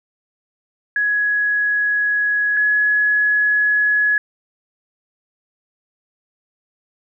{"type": "tone pair in turn", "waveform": "sine", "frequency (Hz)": [1675, 1688.6], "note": ["G#6", "G#6"], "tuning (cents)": [14, 28], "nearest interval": "unison", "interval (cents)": 14, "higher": "second", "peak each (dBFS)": [-15, -13], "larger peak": "second", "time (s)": [[0.96, 2.57], [2.57, 4.18]], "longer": "neither", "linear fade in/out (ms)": 2, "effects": []}